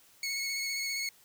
20% pulse tone with vibrato, 2197 Hz, C#7, 16 cents flat, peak -27 dBFS, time 0.23-1.09 s, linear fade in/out 2 ms, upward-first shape square, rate 15 Hz, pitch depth 17 cents each way, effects white hiss -61 dBFS RMS until 1.24 s

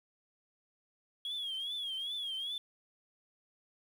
sine tone with vibrato, 3300 Hz, G#7, 12 cents flat, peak -34 dBFS, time 1.25-2.58 s, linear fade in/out 2 ms, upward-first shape triangle, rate 2.5 Hz, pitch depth 130 cents each way, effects tanh soft clip ceiling -33 dBFS + 10-bit

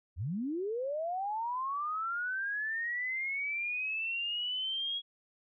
sine linear sweep, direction up, 69.6 to 3324 Hz, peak -32 dBFS, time 0.16-5.02 s, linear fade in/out 50 ms, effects none

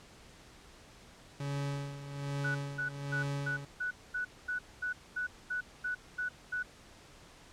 40% pulse tone with tremolo, 141.1 Hz, C#3, 31 cents sharp, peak -32 dBFS, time 1.4-3.65 s, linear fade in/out 2 ms, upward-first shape sine, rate 1.2 Hz, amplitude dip 70%
sine tone bursts, 1480 Hz, F#6, in tune, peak -32 dBFS, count 13, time 2.44-6.63 s, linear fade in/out 10 ms, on 110 ms, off 230 ms
effects pink hiss -56 dBFS RMS until 7.52 s + low-pass 8000 Hz 12 dB/octave

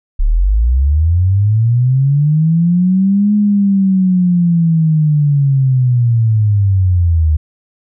sine linear two-way sweep, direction up then down, 32.6 to 209.5 to 75.4 Hz, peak -8 dBFS, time 0.19-7.37 s, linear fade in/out 10 ms, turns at 3.34 s, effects none

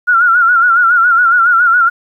sine tone with vibrato, 1406 Hz, F6, 11 cents sharp, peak -6 dBFS, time 0.07-1.9 s, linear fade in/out 20 ms, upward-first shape sine, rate 7.2 Hz, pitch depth 83 cents each way, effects 8-bit

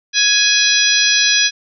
harmonic tone with a mistuned harmonic, 835 Hz, G#5, 9 cents sharp, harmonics 2 / 3 / 4 / 5 / 6 / 7, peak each -18 / -18 / -18 / -18 / -18 / -18 dBFS, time 0.13-1.51 s, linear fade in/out 50 ms, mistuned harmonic 5, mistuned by -53 cents, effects none

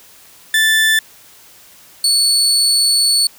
30% pulse tone pair in turn, 1760 / 4435 Hz, A6 / C#8, 0 / 0 cents, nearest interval octave + major third, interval 1600 cents, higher second, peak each -8 dBFS, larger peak neither, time 0.54-0.99 / 2.04-3.27 s, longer second, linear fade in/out 2 ms, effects white hiss -44 dBFS RMS until 3.38 s

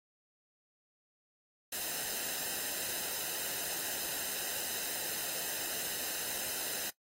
white noise with comb filter, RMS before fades -37 dBFS, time 1.72-6.9 s, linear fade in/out 5 ms, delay 0.88 ms, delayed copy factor -0.6, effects noise-tail reverb RT60 0.1 s tail -19 dB re dry + AAC 48 kbps

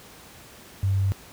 sine tone, 97.2 Hz, G2, 14 cents flat, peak -19 dBFS, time 0.83-1.12 s, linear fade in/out 0 ms, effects pink hiss -47 dBFS RMS until 1.32 s + high-pass 60 Hz 12 dB/octave

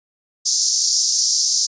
white band-pass noise, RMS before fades -18 dBFS, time 0.45-1.67 s, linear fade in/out 20 ms, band 4900 to 6600 Hz, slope 48 dB/octave, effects resampled to 16000 Hz

